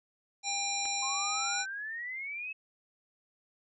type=harmonic tone; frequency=800 Hz; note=G5; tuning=35 cents sharp; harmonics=1 / 3 / 5 / 7 / 9; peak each=-37 / -37 / -37 / -37 / -37 dBFS; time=0.43-1.66 s; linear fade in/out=50 ms
type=clicks; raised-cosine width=0.3 ms; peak=-30 dBFS; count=2; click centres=0.854 / 0.857 s
type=exponential sweep; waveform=sine; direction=up; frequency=1043 to 2610 Hz; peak=-36 dBFS; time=1.02-2.53 s; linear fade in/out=10 ms
effects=none